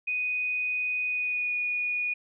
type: tone with pitch glide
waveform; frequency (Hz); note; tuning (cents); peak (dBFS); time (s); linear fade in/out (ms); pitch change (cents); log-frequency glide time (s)
sine; 2489 to 2458; D#7 to D#7; 0 to -22; -26; 0.07-2.14; 10; -22; 1.06-1.55
effects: none